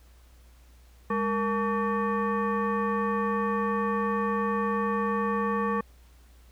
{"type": "tone with frequency modulation", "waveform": "sine", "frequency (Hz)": 465.7, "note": "A#4", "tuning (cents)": -2, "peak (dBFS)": -24, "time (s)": [1.1, 5.81], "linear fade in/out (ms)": 5, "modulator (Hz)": 670, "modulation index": 1.5, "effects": ["added 60 Hz sine -52 dBFS peak until 6.51 s", "pink hiss -62 dBFS RMS until 6.51 s"]}